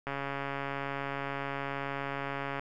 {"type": "click train", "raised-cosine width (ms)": 0.5, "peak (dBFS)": -20, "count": 352, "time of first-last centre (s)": [0.07, 2.595], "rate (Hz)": 139, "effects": []}